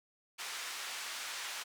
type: band-pass noise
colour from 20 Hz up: pink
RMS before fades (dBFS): -42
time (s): 0.38-1.64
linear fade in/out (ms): 20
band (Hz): 1300 to 8400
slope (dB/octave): 12
effects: none